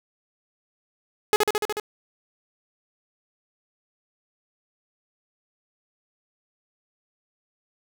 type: tone with echo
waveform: sawtooth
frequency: 422.3 Hz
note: G#4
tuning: 29 cents sharp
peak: -11 dBFS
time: 1.33-1.36 s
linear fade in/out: 0 ms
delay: 73 ms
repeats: 6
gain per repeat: -2 dB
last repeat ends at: 1.798 s
effects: none